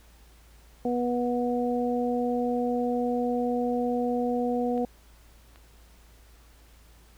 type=harmonic tone; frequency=243.8 Hz; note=B3; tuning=22 cents flat; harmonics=1 / 2 / 3; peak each=-27 / -28 / -32 dBFS; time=0.85-4.85 s; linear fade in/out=2 ms
type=clicks; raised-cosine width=0.3 ms; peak=-35 dBFS; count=2; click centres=4.778 / 5.559 s
effects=added 56 Hz sine -53 dBFS peak until 7.17 s + pink hiss -59 dBFS RMS until 7.17 s